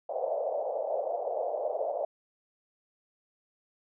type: band-pass noise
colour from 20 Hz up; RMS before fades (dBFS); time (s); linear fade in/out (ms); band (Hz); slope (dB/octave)
pink; -32; 0.09-2.05; 5; 530 to 700; 48
effects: none